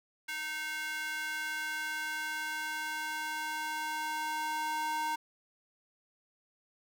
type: tone with high-pass filter sweep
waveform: square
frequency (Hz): 308.9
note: D#4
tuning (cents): -12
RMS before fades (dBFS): -36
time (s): 0.28-5.16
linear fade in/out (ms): 10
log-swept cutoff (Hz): 1800 to 940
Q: 2.7
effects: none